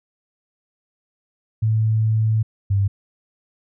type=tone pair in turn; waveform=sine; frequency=110 / 99.13 Hz; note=A2 / G2; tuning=0 / +20 cents; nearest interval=major second; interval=180 cents; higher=first; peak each=-15 dBFS; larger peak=neither; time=1.62-2.43 / 2.7-2.88 s; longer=first; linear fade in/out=10 ms; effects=none